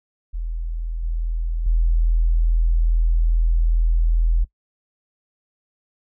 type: tone with level steps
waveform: sine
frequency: 41.2 Hz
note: E1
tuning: in tune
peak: -23 / -20 / -14 dBFS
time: 0.33-4.45 s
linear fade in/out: 20 ms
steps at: 1.03 / 1.66 s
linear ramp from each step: 5 ms
effects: noise-tail reverb RT60 0.1 s tail -20 dB re dry